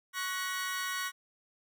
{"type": "chord", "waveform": "sawtooth", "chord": "F# major", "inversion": "second", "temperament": "equal with one note detuned", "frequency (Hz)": [1108.7, 1480, 1903.8], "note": ["C#6", "F#6", "A#6"], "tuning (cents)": [0, 0, 36], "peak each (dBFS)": -34, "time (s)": [0.13, 1.12], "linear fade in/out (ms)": 50, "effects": []}